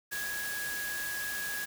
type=tone in noise; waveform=sine; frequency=1661.2 Hz; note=G#6; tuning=in tune; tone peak=-35 dBFS; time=0.11-1.66 s; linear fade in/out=20 ms; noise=white; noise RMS=-39 dBFS; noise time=0.11-1.66 s; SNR=+1 dB; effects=none